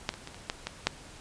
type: clicks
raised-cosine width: 0.2 ms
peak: -10 / -24 / -23 / -27 / -12 / -15 / -6 dBFS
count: 7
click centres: 0.091 / 0.14 / 0.274 / 0.345 / 0.499 / 0.67 / 0.87 s
effects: pink hiss -49 dBFS RMS until 1.2 s + resampled to 22050 Hz